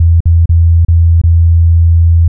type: tone with dropouts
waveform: sine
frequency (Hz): 83.6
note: E2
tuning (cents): +25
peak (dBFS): -3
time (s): 0-2.28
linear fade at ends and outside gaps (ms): 5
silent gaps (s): 0.205-0.255 / 0.458-0.492 / 0.85-0.883 / 1.216-1.236
effects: none